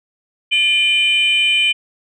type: tone pair together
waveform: sine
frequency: 2400 / 3044 Hz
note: D7 / F#7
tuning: +37 / +48 cents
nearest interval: major third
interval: 411 cents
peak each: -13 dBFS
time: 0.51-1.73 s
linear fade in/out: 20 ms
effects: tanh soft clip ceiling -8 dBFS